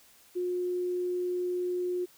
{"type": "tone", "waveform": "sine", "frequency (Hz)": 358.9, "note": "F4", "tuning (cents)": 47, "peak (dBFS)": -28, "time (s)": [0.35, 2.06], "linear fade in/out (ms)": 20, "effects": ["white hiss -59 dBFS RMS until 2.17 s"]}